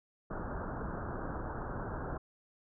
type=low-pass noise; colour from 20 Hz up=pink; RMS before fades=-39 dBFS; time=0.3-2.18 s; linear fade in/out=10 ms; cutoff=1600 Hz; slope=96 dB/octave; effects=none